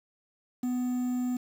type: tone with quantisation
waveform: triangle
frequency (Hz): 248.8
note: B3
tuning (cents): +13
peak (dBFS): -25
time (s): 0.63-1.37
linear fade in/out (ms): 5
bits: 8
effects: none